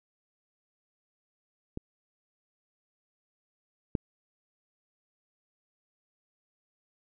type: clicks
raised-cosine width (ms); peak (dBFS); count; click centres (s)
3; -22 / -14; 2; 1.774 / 3.952
effects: none